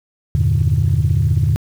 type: chord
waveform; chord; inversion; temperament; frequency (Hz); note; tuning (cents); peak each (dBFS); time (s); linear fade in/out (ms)
sine; E half-diminished seventh; none; equal; 82.41 / 98 / 116.54 / 146.83; E2 / G2 / Bb2 / D3; 0 / 0 / 0 / 0; -17; 0.35-1.56; 0
effects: tanh soft clip ceiling -6 dBFS + 7-bit